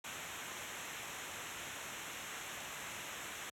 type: noise with comb filter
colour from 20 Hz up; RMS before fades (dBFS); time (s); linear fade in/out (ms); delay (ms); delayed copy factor
pink; -45; 0.04-3.5; 5; 0.21; -0.75
effects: high-pass 80 Hz 12 dB/octave + low-pass 11000 Hz 12 dB/octave